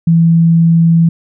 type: tone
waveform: sine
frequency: 166.1 Hz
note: E3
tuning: 13 cents sharp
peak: -5 dBFS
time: 0.07-1.09 s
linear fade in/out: 5 ms
effects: none